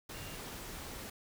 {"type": "tone in noise", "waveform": "sine", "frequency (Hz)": 2794, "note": "F7", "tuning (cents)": 0, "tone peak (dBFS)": -54, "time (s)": [0.14, 0.36], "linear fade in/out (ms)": 5, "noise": "pink", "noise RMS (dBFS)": -45, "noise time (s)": [0.09, 1.1], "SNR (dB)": -12, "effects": []}